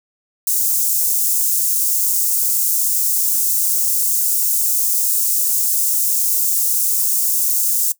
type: high-pass noise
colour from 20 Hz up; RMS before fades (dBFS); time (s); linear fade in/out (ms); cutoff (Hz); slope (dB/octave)
white; -17; 0.47-7.92; 2; 6700; 24
effects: noise-tail reverb RT60 0.1 s tail -18 dB re dry